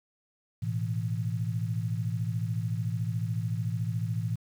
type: chord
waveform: sine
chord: A suspended second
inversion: none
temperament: just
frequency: 110 / 123.75 / 165 Hz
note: A2 / B2 / E3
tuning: 0 / +4 / +2 cents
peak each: -30 / -34 / -34 dBFS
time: 0.62-4.36 s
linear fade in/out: 10 ms
effects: 9-bit